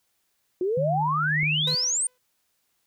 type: exponential sweep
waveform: sine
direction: up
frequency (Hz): 349.2 to 9140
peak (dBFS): -22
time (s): 0.61-2.07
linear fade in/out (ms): 2
type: tone with tremolo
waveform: sine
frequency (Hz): 152.9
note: D#3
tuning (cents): -30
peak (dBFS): -25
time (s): 0.77-1.75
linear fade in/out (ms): 5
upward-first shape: sine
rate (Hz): 1.9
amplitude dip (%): 35
type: click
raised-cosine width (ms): 3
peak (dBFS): -27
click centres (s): 1.431
type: tone with exponential decay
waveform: sawtooth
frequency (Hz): 502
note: B4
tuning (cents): +28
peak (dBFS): -27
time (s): 1.67-2.18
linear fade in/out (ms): 5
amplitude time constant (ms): 110
effects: white hiss -72 dBFS RMS until 2.86 s